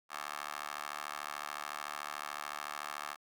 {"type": "tone with high-pass filter", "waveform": "15% pulse", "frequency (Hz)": 73.7, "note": "D2", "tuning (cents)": 7, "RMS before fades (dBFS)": -42, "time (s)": [0.09, 3.17], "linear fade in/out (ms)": 50, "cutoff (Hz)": 1100, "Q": 2.2, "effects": []}